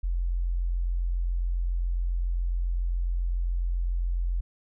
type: tone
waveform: sine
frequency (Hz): 43.65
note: F1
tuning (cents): 0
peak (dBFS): -24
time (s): 0.03-4.41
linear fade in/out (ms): 10
effects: none